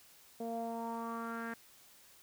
sawtooth tone with low-pass filter sweep, 230 Hz, A#3, 23 cents flat, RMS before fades -40 dBFS, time 0.4-1.54 s, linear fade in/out 5 ms, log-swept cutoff 590 to 1700 Hz, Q 5.1, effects white hiss -61 dBFS RMS until 2.22 s

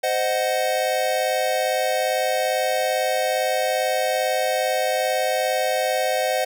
square chord, C diminished, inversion none, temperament equal with one note detuned, 519.9 / 622.3 / 740 Hz, C5 / Eb5 / Gb5, -11 / 0 / 0 cents, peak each -25 dBFS, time 0.03-6.45 s, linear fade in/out 10 ms, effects none

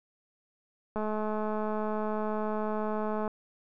click train, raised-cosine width 1 ms, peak -20 dBFS, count 497, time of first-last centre 0.96-3.278 s, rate 214 Hz, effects none

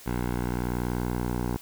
10% pulse tone with low-pass filter sweep, 60.7 Hz, B1, 29 cents flat, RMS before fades -29 dBFS, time 0.06-1.57 s, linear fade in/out 5 ms, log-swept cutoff 1900 to 1100 Hz, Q 0.91, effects white hiss -48 dBFS RMS until 1.61 s

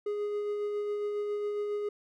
triangle tone with tremolo, 414.3 Hz, G#4, 4 cents flat, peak -27 dBFS, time 0.06-1.89 s, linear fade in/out 5 ms, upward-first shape sine, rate 7.3 Hz, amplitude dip 25%, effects none

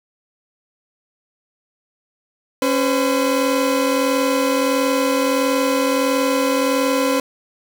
30% pulse tone pair together, 274.5 / 507.5 Hz, C#4 / B4, -17 / +47 cents, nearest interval major seventh, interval 1064 cents, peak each -16 dBFS, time 2.62-7.2 s, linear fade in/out 2 ms, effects none

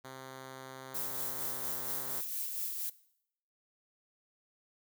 5% pulse tone, 131.7 Hz, C3, 12 cents sharp, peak -34 dBFS, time 0.04-2.21 s, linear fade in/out 10 ms
violet noise with tremolo, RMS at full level -36 dBFS, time 0.94-2.9 s, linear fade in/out 10 ms, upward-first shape sine, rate 4.3 Hz, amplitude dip 35%
effects noise-tail reverb RT60 0.7 s tail -19 dB re dry

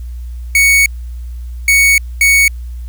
45% pulse tone bursts at uneven times, 2227 Hz, C#7, 7 cents sharp, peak -6 dBFS, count 3, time 0.55-0.86 / 1.68-1.98 / 2.21-2.48 s, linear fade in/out 2 ms, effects added 60 Hz sine -22 dBFS peak until 2.88 s + white hiss -51 dBFS RMS until 2.88 s

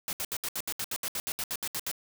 white noise bursts, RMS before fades -33 dBFS, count 16, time 0.08-1.914 s, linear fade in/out 0 ms, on 49 ms, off 70 ms, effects none

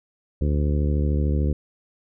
harmonic tone, 73.42 Hz, D2, in tune, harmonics 1 / 2 / 3 / 4 / 5 / 6 / 7, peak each -20 / -26 / -30 / -32 / -34 / -36 / -37 dBFS, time 0.41-1.53 s, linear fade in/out 5 ms, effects none

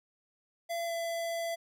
square tone with pitch glide, 678 to 671.4 Hz, E5 to E5, +49 to +32 cents, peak -33 dBFS, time 0.69-1.56 s, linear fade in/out 20 ms, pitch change -17 cents, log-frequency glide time 0.86-0.91 s, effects none

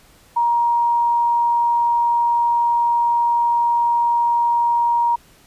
sine tone, 944 Hz, A#5, 22 cents sharp, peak -14 dBFS, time 0.36-5.16 s, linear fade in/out 10 ms, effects pink hiss -51 dBFS RMS until 5.46 s + resampled to 32000 Hz

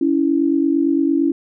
sine tone pair together, 280.8 / 329.6 Hz, C#4 / E4, +22 / 0 cents, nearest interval minor third, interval 278 cents, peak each -16 / -17 dBFS, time 0.01-1.32 s, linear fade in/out 5 ms, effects none

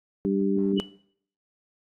harmonic tone, 98.3 Hz, G2, 5 cents sharp, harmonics 2 / 3 / 4, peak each -25 / -27 / -27 dBFS, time 0.25-0.8 s, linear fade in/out 0 ms
sine tone with exponential decay, 2960 Hz, F#7, in tune, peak -29 dBFS, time 0.78-0.95 s, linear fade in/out 5 ms, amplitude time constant 35 ms
effects noise-tail reverb RT60 0.6 s tail -18 dB re dry + AAC 32 kbps

